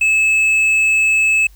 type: tone with hard clipping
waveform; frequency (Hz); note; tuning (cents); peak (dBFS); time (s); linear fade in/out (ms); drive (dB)
triangle; 2600; E7; -24; -12; 0.01-1.47; 5; 7
effects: added 50 Hz sine -41 dBFS peak until 1.55 s + white hiss -54 dBFS RMS until 1.55 s